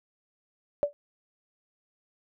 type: tone with exponential decay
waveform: sine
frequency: 579 Hz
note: D5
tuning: 25 cents flat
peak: -17 dBFS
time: 0.83-0.93 s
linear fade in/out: 0 ms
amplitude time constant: 21 ms
effects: none